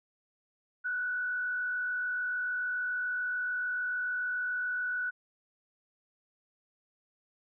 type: tone with frequency modulation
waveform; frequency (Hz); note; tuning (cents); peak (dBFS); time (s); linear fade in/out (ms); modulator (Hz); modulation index
sine; 1480; F#6; 0; -30; 0.84-5.11; 20; 46.9; 0.52
effects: none